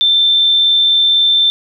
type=tone; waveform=sine; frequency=3558 Hz; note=A7; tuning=19 cents sharp; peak=-8 dBFS; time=0.01-1.5 s; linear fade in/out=0 ms; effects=none